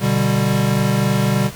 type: chord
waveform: square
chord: G major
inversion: first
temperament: equal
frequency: 123.47 / 146.83 / 196 Hz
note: B2 / D3 / G3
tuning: 0 / 0 / 0 cents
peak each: -20 / -21 / -19 dBFS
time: 0-1.51 s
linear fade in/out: 50 ms
effects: pink hiss -36 dBFS RMS until 1.55 s